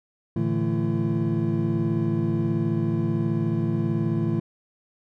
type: tone cluster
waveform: triangle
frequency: 112.5 / 147.3 / 165.9 / 221 / 337.8 Hz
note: A2 / D3 / E3 / A3 / E4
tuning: +39 / +6 / +11 / +8 / +42 cents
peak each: -26 dBFS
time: 0.36-4.4 s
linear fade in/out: 5 ms
effects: none